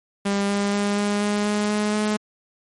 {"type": "tone with pitch steps", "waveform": "sawtooth", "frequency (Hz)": [200.1, 201.7, 203.4, 205, 206.7, 208.4, 210, 211.8], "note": ["G3", "G3", "G#3", "G#3", "G#3", "G#3", "G#3", "G#3"], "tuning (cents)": [36, 50, -36, -22, -8, 6, 19, 34], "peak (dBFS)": -16, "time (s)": [0.25, 2.17], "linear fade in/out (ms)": 10, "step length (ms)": 240, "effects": ["MP3 48 kbps"]}